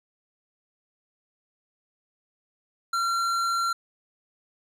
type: tone with hard clipping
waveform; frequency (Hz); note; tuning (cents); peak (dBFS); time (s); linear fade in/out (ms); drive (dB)
triangle; 1368; F6; -36; -25; 2.93-3.73; 5; 16
effects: none